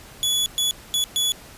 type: tone bursts at uneven times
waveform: sawtooth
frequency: 3409 Hz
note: G#7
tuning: 45 cents sharp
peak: -16 dBFS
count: 4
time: 0.23-0.46 / 0.58-0.71 / 0.94-1.04 / 1.16-1.32 s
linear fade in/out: 0 ms
effects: pink hiss -44 dBFS RMS until 1.57 s + resampled to 32000 Hz